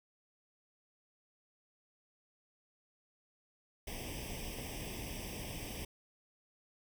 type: noise with comb filter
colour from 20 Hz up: pink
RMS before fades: -43 dBFS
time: 3.87-5.85 s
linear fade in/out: 5 ms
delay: 0.36 ms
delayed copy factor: +1
effects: none